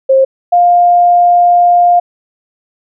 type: tone pair in turn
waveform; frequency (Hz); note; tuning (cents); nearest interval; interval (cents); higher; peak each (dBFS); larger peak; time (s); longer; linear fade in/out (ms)
sine; 533 / 703.7; C5 / F5; +32 / +13; perfect fourth; 481; second; -4; neither; 0.09-0.25 / 0.52-2; second; 10
effects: none

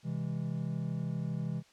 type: chord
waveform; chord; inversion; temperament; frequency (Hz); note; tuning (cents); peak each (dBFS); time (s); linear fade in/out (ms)
triangle; C augmented; none; just; 130.81 / 163.52 / 204.4; C3 / E3 / G#3; 0 / -14 / -27; -35 / -33 / -38; 0.03-1.63; 50
effects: white hiss -63 dBFS RMS until 1.72 s + low-pass 6000 Hz 12 dB/octave

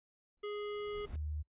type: noise with exponential growth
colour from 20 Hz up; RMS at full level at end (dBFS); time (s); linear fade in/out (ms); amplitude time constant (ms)
brown; -45; 0.37-1.16; 2; 170
type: harmonic tone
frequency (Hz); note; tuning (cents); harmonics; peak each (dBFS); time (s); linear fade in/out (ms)
415.3; G#4; 0; 1 / 3 / 5 / 7 / 8; -38 / -48 / -52 / -55 / -56; 0.43-1.06; 10
type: tone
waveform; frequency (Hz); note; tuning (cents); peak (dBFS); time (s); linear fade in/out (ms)
sine; 75.7; D#2; -47; -36; 1.12-1.43; 20
effects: noise-tail reverb RT60 0.1 s tail -23 dB re dry + resampled to 8000 Hz

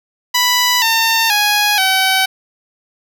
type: tone with pitch steps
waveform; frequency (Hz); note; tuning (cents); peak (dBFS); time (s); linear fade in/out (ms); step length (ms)
10% pulse; 987.8 / 905.8 / 830.6 / 761.7; B5 / A#5 / G#5 / G5; 0 / -50 / 0 / -50; -3; 0.34-2.26; 10; 480
effects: none

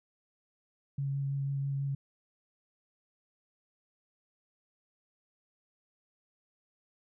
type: tone with vibrato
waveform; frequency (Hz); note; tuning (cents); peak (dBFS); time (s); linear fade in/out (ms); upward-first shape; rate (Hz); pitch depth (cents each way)
sine; 138.59; C#3; 0; -30; 0.98-1.95; 5; sine; 6.1; 11
effects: none

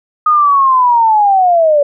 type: linear sweep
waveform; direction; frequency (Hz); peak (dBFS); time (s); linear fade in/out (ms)
sine; down; 1244.5 to 565; -6; 0.26-1.83; 5
effects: none

